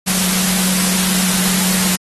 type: tone in noise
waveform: sine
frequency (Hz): 185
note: F#3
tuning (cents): 0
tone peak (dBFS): -19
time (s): 0.06-1.97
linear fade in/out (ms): 20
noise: white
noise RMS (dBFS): -17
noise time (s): 0.06-1.97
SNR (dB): -5
effects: AAC 32 kbps